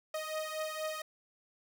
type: beating tone pair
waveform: sawtooth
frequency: 622.3 / 626.5 Hz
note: D#5 / D#5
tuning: 0 / +12 cents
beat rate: 4.2 Hz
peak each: -34 / -36 dBFS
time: 0.14-1.02 s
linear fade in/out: 5 ms
effects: none